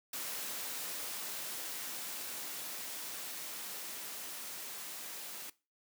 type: noise with level ramp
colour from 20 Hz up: white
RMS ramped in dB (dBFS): -40 to -45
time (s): 0.13-5.5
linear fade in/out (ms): 5
effects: noise-tail reverb RT60 0.3 s tail -20 dB re dry + high-pass 200 Hz 12 dB/octave